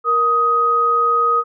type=tone pair together; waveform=sine; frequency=469.7 / 1254 Hz; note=A#4 / D#6; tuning=+13 / +13 cents; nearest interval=octave + perfect fourth; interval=1700 cents; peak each=-22 / -13 dBFS; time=0.04-1.44 s; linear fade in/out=50 ms; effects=none